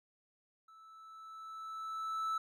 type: tone with level ramp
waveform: triangle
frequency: 1313 Hz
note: E6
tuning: 7 cents flat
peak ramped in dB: -55 to -30 dBFS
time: 0.68-2.38 s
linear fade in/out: 5 ms
effects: none